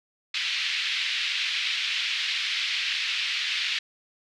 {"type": "band-pass noise", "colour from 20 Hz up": "pink", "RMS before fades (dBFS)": -28, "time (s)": [0.34, 3.79], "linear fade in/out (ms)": 5, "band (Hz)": [2200, 4100], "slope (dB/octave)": 24, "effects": []}